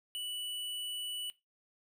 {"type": "tone", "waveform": "square", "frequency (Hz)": 2960, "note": "F#7", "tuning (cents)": 0, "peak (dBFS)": -37, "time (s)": [0.15, 1.3], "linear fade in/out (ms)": 0, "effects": ["noise-tail reverb RT60 0.2 s tail -17 dB re dry"]}